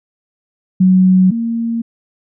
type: tone pair in turn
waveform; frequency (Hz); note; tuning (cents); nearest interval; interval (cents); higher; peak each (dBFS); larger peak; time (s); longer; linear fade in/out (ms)
sine; 185.9 / 230.7; F#3 / A#3; +8 / -18; major third; 374; second; -6 / -15; first; 0.8-1.31 / 1.31-1.82; neither; 10
effects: none